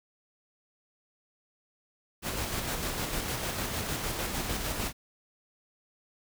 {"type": "noise with tremolo", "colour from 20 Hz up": "pink", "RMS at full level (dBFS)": -32, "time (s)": [2.22, 4.93], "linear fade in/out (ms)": 50, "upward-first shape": "square", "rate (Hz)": 6.6, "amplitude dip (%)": 30, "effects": []}